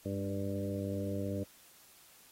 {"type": "harmonic tone with a mistuned harmonic", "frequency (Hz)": 98.6, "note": "G2", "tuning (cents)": 11, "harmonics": [1, 2, 3, 4, 5, 6], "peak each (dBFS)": [-38, -39, -40, -45, -42, -43], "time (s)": [0.05, 1.44], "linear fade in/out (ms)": 10, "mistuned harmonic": 2, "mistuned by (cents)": 22, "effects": ["white hiss -60 dBFS RMS until 2.31 s", "AAC 48 kbps"]}